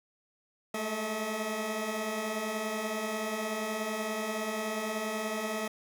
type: tone cluster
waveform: 15% pulse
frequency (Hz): 208.8 / 219.2 / 641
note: G#3 / A3 / E5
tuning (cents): +10 / -6 / -49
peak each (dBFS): -36 / -28 / -30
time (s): 0.74-5.68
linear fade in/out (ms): 5
effects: none